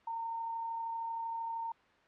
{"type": "tone with amplitude modulation", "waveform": "sine", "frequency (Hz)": 915, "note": "A#5", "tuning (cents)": -32, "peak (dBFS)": -34, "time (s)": [0.07, 1.72], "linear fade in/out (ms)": 5, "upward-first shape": "sine", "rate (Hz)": 32.9, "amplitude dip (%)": 25, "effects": ["white hiss -64 dBFS RMS until 2.07 s", "low-pass 2000 Hz 12 dB/octave"]}